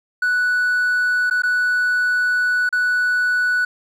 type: tone with dropouts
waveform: triangle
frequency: 1480 Hz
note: F#6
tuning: in tune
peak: -13 dBFS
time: 0.22-3.65 s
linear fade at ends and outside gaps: 5 ms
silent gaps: 1.299-1.309 / 1.421-1.434 / 2.691-2.726 s
effects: tanh soft clip ceiling -9 dBFS

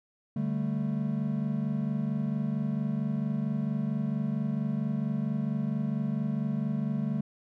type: chord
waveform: triangle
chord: D suspended fourth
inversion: none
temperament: just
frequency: 146.83 / 195.78 / 220.2 Hz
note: D3 / G3 / A3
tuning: 0 / -2 / +2 cents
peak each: -30 / -31 / -29 dBFS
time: 0.36-7.21 s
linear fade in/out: 5 ms
effects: none

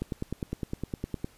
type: click train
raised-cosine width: 3 ms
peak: -18 dBFS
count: 13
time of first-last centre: 0.02-1.244 s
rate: 9.8 Hz
effects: pink hiss -59 dBFS RMS until 1.37 s + resampled to 32000 Hz

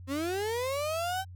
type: linear sweep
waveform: 35% pulse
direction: up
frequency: 258 to 780 Hz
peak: -28 dBFS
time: 0.07-1.25 s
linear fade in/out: 50 ms
effects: added 90 Hz sine -43 dBFS peak until 1.35 s

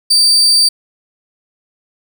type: tone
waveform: 35% pulse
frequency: 4642 Hz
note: D8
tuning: 21 cents flat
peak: -6 dBFS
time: 0.1-0.69 s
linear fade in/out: 10 ms
effects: none

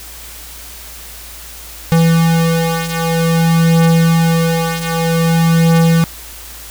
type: beating tone pair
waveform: square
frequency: 165 / 165.52 Hz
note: E3 / E3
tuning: +2 / +7 cents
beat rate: 0.52 Hz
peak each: -16 / -12 dBFS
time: 1.92-6.04 s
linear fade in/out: 0 ms
effects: added 57 Hz sine -36 dBFS peak until 6.7 s + white hiss -33 dBFS RMS until 6.7 s

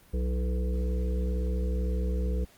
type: harmonic tone with a mistuned harmonic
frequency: 62.1 Hz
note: B1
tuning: 10 cents sharp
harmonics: 1 / 3 / 5 / 7 / 8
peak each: -26 / -36 / -43 / -40 / -41 dBFS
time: 0.13-2.45 s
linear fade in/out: 10 ms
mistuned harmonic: 5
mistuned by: +68 cents
effects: pink hiss -58 dBFS RMS until 2.57 s + Opus 32 kbps

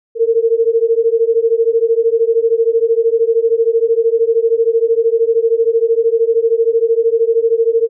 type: beating tone pair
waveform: sine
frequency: 451.4 / 464.4 Hz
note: A4 / A#4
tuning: +44 / -7 cents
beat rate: 13 Hz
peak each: -13 dBFS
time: 0.15-7.89 s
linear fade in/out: 50 ms
effects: none

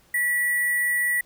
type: tone with sample-and-hold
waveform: sine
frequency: 1945 Hz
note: B6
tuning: 27 cents flat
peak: -20 dBFS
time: 0.14-1.21 s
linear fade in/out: 5 ms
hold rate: 11025 Hz
effects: pink hiss -59 dBFS RMS until 1.25 s

